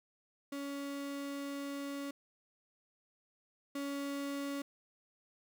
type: tone pair in turn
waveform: 35% pulse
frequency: 280.8 / 280.8 Hz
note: C#4 / C#4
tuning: +22 / +22 cents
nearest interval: unison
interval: 0 cents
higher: neither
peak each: -37 / -35 dBFS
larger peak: second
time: 0.52-2.11 / 3.75-4.62 s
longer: first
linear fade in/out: 5 ms
effects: none